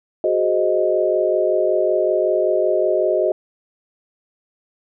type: chord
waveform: sine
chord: Ab dominant seventh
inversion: third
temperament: equal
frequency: 370 / 415.3 / 523.3 / 622.3 Hz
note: Gb4 / Ab4 / C5 / Eb5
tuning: 0 / 0 / 0 / 0 cents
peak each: -20 / -23 / -23 / -18 dBFS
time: 0.24-3.32 s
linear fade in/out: 2 ms
effects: none